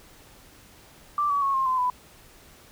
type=tone with pitch steps; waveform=sine; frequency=1174.7 / 1136.7 / 1099.8 / 1064.2 / 1029.7 / 996.4 Hz; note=D6 / C#6 / C#6 / C6 / C6 / B5; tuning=0 / +43 / -14 / +29 / -28 / +15 cents; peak=-21 dBFS; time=1.18-1.9 s; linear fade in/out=2 ms; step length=120 ms; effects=pink hiss -52 dBFS RMS until 2.71 s

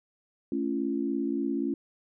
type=chord; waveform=sine; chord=A augmented; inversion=none; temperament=equal with one note detuned; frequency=220 / 277.2 / 340.7 Hz; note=A3 / C#4 / E#4; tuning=0 / 0 / -43 cents; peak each=-33 / -29 / -32 dBFS; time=0.52-1.74 s; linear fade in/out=2 ms; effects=none

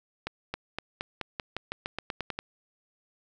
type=accelerating click train; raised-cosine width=0.3 ms; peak=-16 dBFS; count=14; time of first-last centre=0.27-2.39 s; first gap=270 ms; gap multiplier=0.91; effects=none

